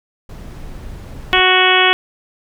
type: noise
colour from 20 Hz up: brown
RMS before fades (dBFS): -31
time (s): 0.29-1.4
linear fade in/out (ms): 5
type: harmonic tone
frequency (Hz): 370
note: F#4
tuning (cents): 0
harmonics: 1 / 2 / 3 / 4 / 5 / 6 / 7 / 8 / 9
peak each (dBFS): -18 / -18 / -18 / -18 / -18 / -18 / -18 / -18 / -18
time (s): 1.33-1.93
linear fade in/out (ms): 0
effects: none